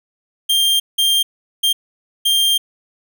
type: tone bursts at uneven times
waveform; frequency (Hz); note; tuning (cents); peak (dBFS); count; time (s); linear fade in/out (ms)
45% pulse; 3188; G7; +28; -12; 4; 0.49-0.8 / 0.98-1.23 / 1.63-1.73 / 2.25-2.58; 10
effects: none